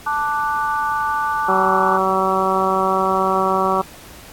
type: chord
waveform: sine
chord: D major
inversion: second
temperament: equal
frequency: 880 / 1174.7 / 1480 Hz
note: A5 / D6 / F#6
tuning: 0 / 0 / 0 cents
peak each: -21 / -21 / -25 dBFS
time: 0.06-1.98 s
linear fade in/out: 10 ms
type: harmonic tone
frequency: 189.8 Hz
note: F#3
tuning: 44 cents sharp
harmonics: 1 / 2 / 3 / 4 / 5 / 6 / 7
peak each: -26 / -22 / -24 / -22 / -23 / -20 / -25 dBFS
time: 1.48-3.82 s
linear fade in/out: 10 ms
effects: pink hiss -41 dBFS RMS until 4.32 s + AAC 64 kbps

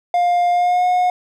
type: tone with pitch glide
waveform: triangle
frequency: 705 to 723.6 Hz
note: F5 to F#5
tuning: +16 to -39 cents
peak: -11 dBFS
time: 0.14-1.1 s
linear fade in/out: 2 ms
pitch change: +45 cents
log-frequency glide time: 0.51-0.86 s
effects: none

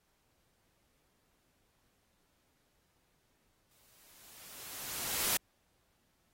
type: noise with exponential growth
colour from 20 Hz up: white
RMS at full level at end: -30 dBFS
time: 3.71-5.37 s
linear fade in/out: 2 ms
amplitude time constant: 360 ms
effects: pink hiss -75 dBFS RMS until 6.33 s + AAC 48 kbps

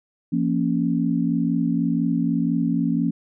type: chord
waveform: sine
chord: Bb minor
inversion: second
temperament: equal with one note detuned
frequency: 171.22 / 233.1 / 277.2 Hz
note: F3 / Bb3 / Db4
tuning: -34 / 0 / 0 cents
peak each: -23 dBFS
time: 0.32-3.11 s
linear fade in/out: 10 ms
effects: none

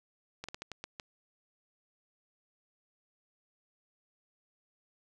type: slowing click train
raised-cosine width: 0.2 ms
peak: -23 dBFS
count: 7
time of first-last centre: 0.44-0.998 s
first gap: 46 ms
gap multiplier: 1.28
effects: none

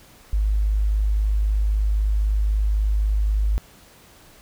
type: tone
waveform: sine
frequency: 51.91 Hz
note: G#1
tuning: in tune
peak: -17 dBFS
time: 0.33-3.58 s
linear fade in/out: 0 ms
effects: pink hiss -50 dBFS RMS until 4.41 s

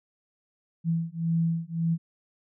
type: beating tone pair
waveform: sine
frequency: 164.8 / 166.6 Hz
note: E3 / E3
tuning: 0 / +19 cents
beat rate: 1.8 Hz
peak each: -27 dBFS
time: 0.84-1.98 s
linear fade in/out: 50 ms
effects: none

